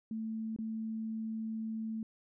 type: tone with dropouts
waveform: sine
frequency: 221.5 Hz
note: A3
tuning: 12 cents sharp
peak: -35 dBFS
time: 0.11-2.03 s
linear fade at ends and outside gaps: 2 ms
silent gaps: 0.563-0.587 s
effects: none